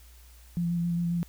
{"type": "tone with vibrato", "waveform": "sine", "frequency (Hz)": 171.6, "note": "F3", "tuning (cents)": -30, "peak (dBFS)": -25, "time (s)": [0.57, 1.23], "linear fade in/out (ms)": 0, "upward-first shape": "square", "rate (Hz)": 7.4, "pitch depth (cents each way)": 14, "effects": ["added 60 Hz sine -50 dBFS peak until 1.28 s", "white hiss -58 dBFS RMS until 1.28 s"]}